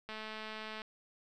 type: click train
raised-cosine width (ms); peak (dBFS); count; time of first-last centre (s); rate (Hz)
0.3; -28; 159; 0.09-0.818; 217
effects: none